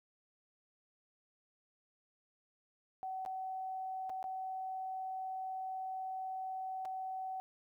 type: tone with dropouts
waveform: sine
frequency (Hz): 756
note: F#5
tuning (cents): +37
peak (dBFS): -38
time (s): 3.03-7.4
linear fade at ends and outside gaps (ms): 0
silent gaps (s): 3.251-3.261 / 4.095-4.1 / 4.228-4.241 / 6.851-6.855
effects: 13-bit